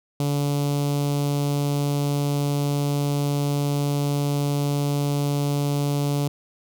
sawtooth tone with notch filter, 143.5 Hz, D3, 40 cents flat, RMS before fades -23 dBFS, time 0.2-6.28 s, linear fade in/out 2 ms, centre 1700 Hz, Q 0.69, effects none

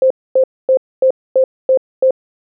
sine tone bursts, 523.3 Hz, C5, in tune, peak -7 dBFS, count 7, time 0.02-2.108 s, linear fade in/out 2 ms, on 84 ms, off 250 ms, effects none

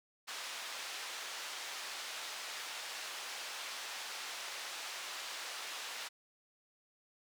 white band-pass noise, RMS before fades -44 dBFS, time 0.27-6.09 s, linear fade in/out 20 ms, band 650 to 4900 Hz, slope 12 dB/octave, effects none

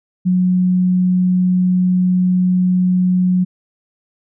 sine tone, 182.3 Hz, F#3, 25 cents flat, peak -11 dBFS, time 0.25-3.45 s, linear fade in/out 20 ms, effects none

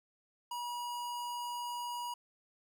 square tone, 964 Hz, B5, 42 cents flat, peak -38 dBFS, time 0.51-2.14 s, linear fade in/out 5 ms, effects none

